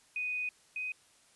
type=tone pair in turn; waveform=sine; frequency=2489 / 2505 Hz; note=D#7 / D#7; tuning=0 / +11 cents; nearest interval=unison; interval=11 cents; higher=second; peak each=-32 / -34 dBFS; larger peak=first; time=0.16-0.49 / 0.76-0.92 s; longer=first; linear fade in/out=2 ms; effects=white hiss -64 dBFS RMS until 1.35 s + resampled to 24000 Hz